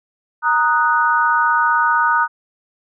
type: chord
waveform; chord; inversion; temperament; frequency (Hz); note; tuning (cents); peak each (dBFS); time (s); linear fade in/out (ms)
sine; D# minor; second; equal; 932.3 / 1244.5 / 1480; A#5 / D#6 / F#6; 0 / 0 / 0; -17; 0.42-2.28; 50
effects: none